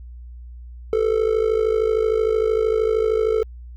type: tone with amplitude modulation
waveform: triangle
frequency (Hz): 440.7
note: A4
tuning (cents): +3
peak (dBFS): -11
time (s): 0.93-3.43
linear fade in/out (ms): 0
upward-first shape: sine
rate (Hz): 53.1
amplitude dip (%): 80
effects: added 60 Hz sine -35 dBFS peak until 3.76 s

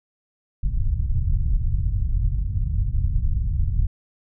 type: low-pass noise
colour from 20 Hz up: pink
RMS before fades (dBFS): -21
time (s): 0.63-3.87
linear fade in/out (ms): 10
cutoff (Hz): 110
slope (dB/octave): 24
effects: none

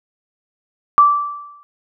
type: tone with exponential decay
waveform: sine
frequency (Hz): 1165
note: D6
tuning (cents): -14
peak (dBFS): -4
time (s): 0.98-1.63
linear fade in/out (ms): 0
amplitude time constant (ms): 140
effects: none

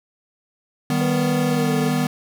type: chord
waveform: square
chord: Eb augmented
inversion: none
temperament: equal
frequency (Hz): 155.56 / 196 / 246.9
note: Eb3 / G3 / B3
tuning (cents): 0 / 0 / 0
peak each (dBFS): -23 / -27 / -22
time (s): 0.9-2.07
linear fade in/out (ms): 2
type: tone with pitch glide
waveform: sine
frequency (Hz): 497 to 442.8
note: B4 to A4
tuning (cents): +11 to +11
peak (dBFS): -25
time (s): 1.01-1.89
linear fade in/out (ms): 2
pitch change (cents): -200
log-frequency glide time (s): 1.48-1.72
effects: none

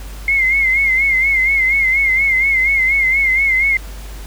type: tone with vibrato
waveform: sine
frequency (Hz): 2126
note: C7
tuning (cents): +27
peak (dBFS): -11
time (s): 0.28-3.77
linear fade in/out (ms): 2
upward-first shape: sine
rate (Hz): 4.2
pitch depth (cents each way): 68
effects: added 50 Hz sine -28 dBFS peak until 4.26 s + pink hiss -38 dBFS RMS until 4.26 s

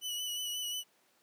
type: tone with vibrato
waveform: sawtooth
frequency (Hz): 2960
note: F#7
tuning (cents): 0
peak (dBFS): -32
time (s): 0.01-0.84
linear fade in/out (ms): 50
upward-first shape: sine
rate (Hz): 5.6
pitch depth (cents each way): 29
effects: pink hiss -69 dBFS RMS until 1.22 s + high-pass 300 Hz 12 dB/octave

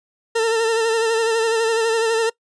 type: tone with vibrato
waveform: 40% pulse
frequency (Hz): 452.2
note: A4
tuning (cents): +47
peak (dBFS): -15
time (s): 0.35-2.3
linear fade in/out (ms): 10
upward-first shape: sine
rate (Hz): 12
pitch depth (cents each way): 40
effects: noise-tail reverb RT60 0.1 s tail -22 dB re dry + resampled to 22050 Hz

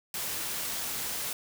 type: noise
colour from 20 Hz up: white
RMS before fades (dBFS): -34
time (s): 0.14-1.33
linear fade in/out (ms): 2
effects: none

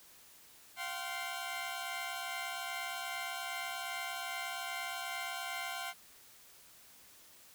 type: chord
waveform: 15% pulse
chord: F suspended second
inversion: none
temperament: equal with one note detuned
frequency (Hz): 698.5 / 767 / 1046.5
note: F5 / G5 / C6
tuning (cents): 0 / -38 / 0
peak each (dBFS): -36 / -36 / -37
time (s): 0.76-5.94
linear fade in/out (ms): 50
effects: white hiss -59 dBFS RMS until 7.54 s

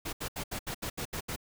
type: noise bursts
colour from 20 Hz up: pink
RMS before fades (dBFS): -36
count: 9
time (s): 0.05-1.362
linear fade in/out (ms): 10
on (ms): 80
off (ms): 74
effects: none

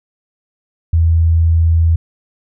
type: tone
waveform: sine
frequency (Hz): 82.41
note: E2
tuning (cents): 0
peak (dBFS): -8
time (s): 0.93-1.96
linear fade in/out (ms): 5
effects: none

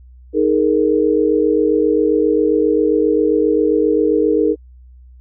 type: chord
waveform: sine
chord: D# suspended fourth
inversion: none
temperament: equal with one note detuned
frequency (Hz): 311.1 / 418.7 / 466.2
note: D#4 / G#4 / A#4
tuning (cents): 0 / +14 / 0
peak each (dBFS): -16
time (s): 0.33-4.56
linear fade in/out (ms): 50
effects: added 62 Hz sine -39 dBFS peak until 5.2 s

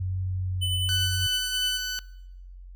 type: tone with vibrato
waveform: sine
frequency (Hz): 92.5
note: F#2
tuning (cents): 0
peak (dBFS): -26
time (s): 0-1.27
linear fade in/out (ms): 10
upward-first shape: triangle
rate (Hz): 1.3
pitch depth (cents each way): 9
type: tone with tremolo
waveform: square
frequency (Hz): 3003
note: F#7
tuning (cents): +25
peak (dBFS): -26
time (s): 0.61-1.79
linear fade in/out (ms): 20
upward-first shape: sine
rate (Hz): 9.8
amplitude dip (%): 30
type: tone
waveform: 15% pulse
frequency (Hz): 1500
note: F#6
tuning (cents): +23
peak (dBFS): -22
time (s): 0.89-1.99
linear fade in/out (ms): 0
effects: noise-tail reverb RT60 0.9 s tail -24 dB re dry + added 45 Hz sine -41 dBFS peak until 2.75 s

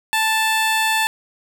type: tone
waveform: 15% pulse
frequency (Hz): 880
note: A5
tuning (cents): 0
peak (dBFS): -10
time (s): 0.13-1.07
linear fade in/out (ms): 0
effects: none

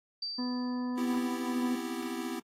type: tone with exponential decay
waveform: sine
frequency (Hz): 4654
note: D8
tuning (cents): -17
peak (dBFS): -32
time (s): 0.22-1.33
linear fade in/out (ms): 5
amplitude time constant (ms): 240
type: harmonic tone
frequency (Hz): 248.7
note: B3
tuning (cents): +12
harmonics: 1 / 2 / 3 / 4 / 5 / 7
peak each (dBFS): -31 / -46 / -51 / -43 / -55 / -53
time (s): 0.38-1.76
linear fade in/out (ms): 10
type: chord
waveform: square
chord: C major seventh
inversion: third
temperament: equal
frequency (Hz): 246.9 / 261.6 / 329.6 / 392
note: B3 / C4 / E4 / G4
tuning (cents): 0 / 0 / 0 / 0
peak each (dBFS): -39 / -42 / -39 / -43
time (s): 0.97-2.4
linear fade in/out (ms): 10
effects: AAC 48 kbps

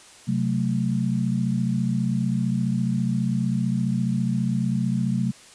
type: chord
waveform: sine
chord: F# diminished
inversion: second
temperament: equal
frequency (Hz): 130.81 / 185 / 220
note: C3 / F#3 / A3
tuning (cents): 0 / 0 / 0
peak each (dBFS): -25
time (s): 0.27-5.32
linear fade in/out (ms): 20
effects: white hiss -48 dBFS RMS until 5.54 s + resampled to 22050 Hz

